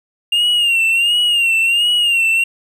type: tone with vibrato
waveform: triangle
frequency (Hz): 2794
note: F7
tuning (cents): 0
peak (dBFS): -10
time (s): 0.32-2.44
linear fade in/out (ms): 5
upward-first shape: sine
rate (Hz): 1.4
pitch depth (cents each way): 77
effects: none